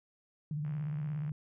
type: tone with vibrato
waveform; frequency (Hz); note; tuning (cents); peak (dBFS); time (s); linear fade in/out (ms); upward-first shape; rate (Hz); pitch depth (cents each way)
sine; 150; D3; +37; -33; 0.51-1.32; 2; square; 17; 64
type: click train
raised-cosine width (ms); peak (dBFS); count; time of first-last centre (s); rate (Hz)
0.5; -40; 45; 0.65-1.293; 68.4
effects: none